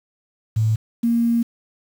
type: tone pair in turn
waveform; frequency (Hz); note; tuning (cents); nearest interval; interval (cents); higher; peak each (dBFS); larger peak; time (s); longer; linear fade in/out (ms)
sine; 110 / 233.5; A2 / A#3; 0 / +3; octave + minor second; 1303; second; -15; neither; 0.56-0.76 / 1.03-1.43; second; 10
effects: 7-bit